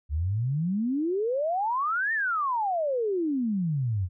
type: exponential two-way sweep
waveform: sine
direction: up then down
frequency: 69.3 to 1852 to 85.7 Hz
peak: -24 dBFS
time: 0.09-4.09 s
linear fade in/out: 50 ms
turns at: 2.13 s
effects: none